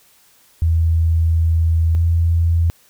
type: tone pair in turn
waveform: sine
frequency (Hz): 82 / 83.72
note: E2 / E2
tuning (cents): -9 / +27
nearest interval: unison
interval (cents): 36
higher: second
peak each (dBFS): -12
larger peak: neither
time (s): 0.62-1.95 / 1.95-2.7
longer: first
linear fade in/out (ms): 0
effects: white hiss -53 dBFS RMS until 2.89 s